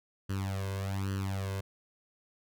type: tone with flanger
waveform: sawtooth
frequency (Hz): 97.2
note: G2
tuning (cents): -14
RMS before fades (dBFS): -34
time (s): 0.29-1.61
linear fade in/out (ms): 10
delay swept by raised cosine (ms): 0.66 to 1.96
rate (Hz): 1.2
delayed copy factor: +1
effects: none